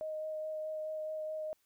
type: tone with vibrato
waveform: sine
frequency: 622.3 Hz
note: D#5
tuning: in tune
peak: -36 dBFS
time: 0.01-1.53 s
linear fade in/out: 0 ms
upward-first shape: sine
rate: 4.7 Hz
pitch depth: 10 cents each way
effects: white hiss -75 dBFS RMS until 1.65 s